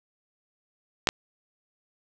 clicks, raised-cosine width 0.2 ms, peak -4 dBFS, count 2, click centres 1.072 / 1.089 s, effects none

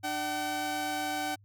sawtooth tone pair together, 298.7 / 761.4 Hz, D4 / F#5, +29 / +49 cents, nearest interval octave + major third, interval 1620 cents, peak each -33 / -28 dBFS, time 0.03-1.36 s, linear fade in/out 20 ms, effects added 101 Hz sine -56 dBFS peak until 1.44 s

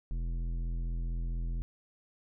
triangle tone with tanh clipping, 42.19 Hz, E1, 41 cents sharp, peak -33 dBFS, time 0.11-1.62 s, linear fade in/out 0 ms, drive 16 dB, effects none

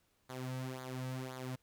sawtooth tone with flanger, 129 Hz, C3, 24 cents flat, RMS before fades -42 dBFS, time 0.29-1.56 s, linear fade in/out 10 ms, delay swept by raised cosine 0.36 to 2.86 ms, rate 1.9 Hz, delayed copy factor -0.7, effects pink hiss -75 dBFS RMS until 1.62 s

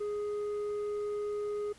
sine tone with tanh clipping, 415.3 Hz, G#4, in tune, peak -33 dBFS, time 0-1.73 s, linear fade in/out 10 ms, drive 5 dB, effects pink hiss -58 dBFS RMS until 1.78 s + resampled to 24000 Hz

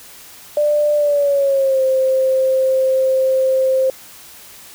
sine tone with pitch glide, 593 to 525.3 Hz, D5 to C5, +17 to +7 cents, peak -12 dBFS, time 0.57-3.9 s, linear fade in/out 2 ms, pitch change -210 cents, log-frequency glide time 0.95-1.83 s, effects white hiss -40 dBFS RMS until 4.74 s

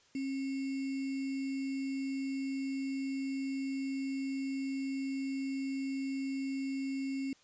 sine tone with sample-and-hold, 270 Hz, C#4, 45 cents flat, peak -33 dBFS, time 0.15-7.33 s, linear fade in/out 2 ms, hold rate 2450 Hz, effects white hiss -65 dBFS RMS until 7.43 s + resampled to 16000 Hz

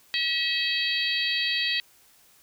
harmonic tone, 645 Hz, E5, 38 cents flat, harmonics 3 / 4 / 5 / 6 / 7, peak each -30 / -30 / -30 / -30 / -30 dBFS, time 0.14-1.8 s, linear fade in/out 0 ms, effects white hiss -58 dBFS RMS until 2.42 s

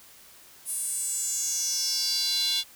square tone with high-pass filter sweep, 312.6 Hz, D#4, 8 cents sharp, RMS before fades -28 dBFS, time 0.65-2.64 s, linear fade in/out 50 ms, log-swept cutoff 10000 to 3600 Hz, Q 5.8, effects white hiss -52 dBFS RMS until 2.75 s

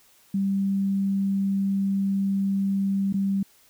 sine tone with dropouts, 196 Hz, G3, in tune, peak -21 dBFS, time 0.34-3.43 s, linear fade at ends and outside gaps 5 ms, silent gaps 3.127-3.14 s, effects white hiss -58 dBFS RMS until 3.69 s

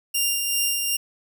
10% pulse tone with tremolo, 2794 Hz, F7, in tune, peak -11 dBFS, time 0.14-0.97 s, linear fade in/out 10 ms, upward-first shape sine, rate 2.6 Hz, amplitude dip 35%, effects none

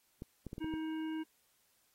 clicks, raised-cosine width 3 ms, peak -30 dBFS, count 6, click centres 0.221 / 0.467 / 0.531 / 0.581 / 0.644 / 0.739 s
harmonic tone, 316.4 Hz, D#4, 29 cents sharp, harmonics 1 / 3 / 5 / 7 / 9, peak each -36 / -51 / -53 / -58 / -56 dBFS, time 0.6-1.24 s, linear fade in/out 20 ms
effects white hiss -73 dBFS RMS until 1.94 s + AAC 48 kbps

